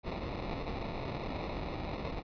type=noise with sample-and-hold; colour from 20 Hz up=pink; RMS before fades=-38 dBFS; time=0.03-2.23 s; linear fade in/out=50 ms; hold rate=1575 Hz; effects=resampled to 11025 Hz